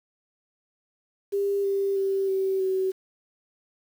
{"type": "tone with pitch steps", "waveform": "sine", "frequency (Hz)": [400, 394.5, 389.1, 383.7, 378.4], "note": ["G4", "G4", "G4", "G4", "F#4"], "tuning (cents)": [35, 11, -13, -37, 39], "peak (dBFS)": -22, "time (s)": [1.32, 2.92], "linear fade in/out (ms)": 20, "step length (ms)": 320, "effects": ["8-bit"]}